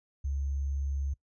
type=tone with sample-and-hold; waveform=sine; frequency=69.3 Hz; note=C#2; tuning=in tune; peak=-29 dBFS; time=0.24-1.14 s; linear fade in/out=10 ms; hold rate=6300 Hz; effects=noise-tail reverb RT60 0.1 s tail -22 dB re dry + resampled to 24000 Hz